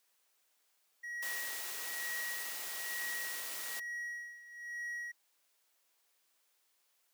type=tone with tremolo; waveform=triangle; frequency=1908 Hz; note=A#6; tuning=40 cents sharp; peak=-36 dBFS; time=1.03-5.12 s; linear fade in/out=10 ms; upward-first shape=sine; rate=1.1 Hz; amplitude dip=80%
type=noise; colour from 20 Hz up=white; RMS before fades=-42 dBFS; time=1.22-3.8 s; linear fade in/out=10 ms
effects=white hiss -75 dBFS RMS until 7.13 s + high-pass 400 Hz 12 dB/octave